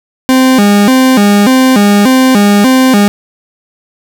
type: tone with vibrato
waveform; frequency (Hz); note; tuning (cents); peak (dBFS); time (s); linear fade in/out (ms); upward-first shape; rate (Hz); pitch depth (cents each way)
40% pulse; 230.1; A#3; -22; -3; 0.29-3.08; 0; square; 1.7; 210
effects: none